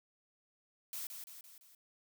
blue noise with echo, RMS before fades -42 dBFS, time 0.93-1.07 s, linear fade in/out 2 ms, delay 170 ms, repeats 4, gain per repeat -5 dB, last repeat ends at 1.75 s, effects none

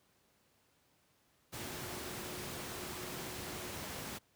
sine tone in noise, 361.9 Hz, F#4, 38 cents flat, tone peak -51 dBFS, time 1.57-3.77 s, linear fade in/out 20 ms, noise pink, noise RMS -43 dBFS, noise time 1.52-4.19 s, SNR -11 dB, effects pink hiss -72 dBFS RMS until 4.35 s + high-pass 80 Hz 12 dB/octave

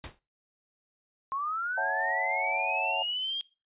pink noise with exponential decay, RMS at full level -35 dBFS, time 0.04-0.19 s, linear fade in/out 0 ms, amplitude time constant 32 ms
sine linear sweep, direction up, 1060 to 3245 Hz, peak -29 dBFS, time 1.32-3.41 s, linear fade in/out 0 ms
sine chord, F# minor seventh, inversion second, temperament equal, 554.4 / 659.3 / 740 / 880 Hz, C#5 / E5 / F#5 / A5, 0 / 0 / 0 / 0 cents, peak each -38 / -35 / -33 / -33 dBFS, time 1.77-3.03 s, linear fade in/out 10 ms
effects noise-tail reverb RT60 0.3 s tail -21 dB re dry + resampled to 8000 Hz

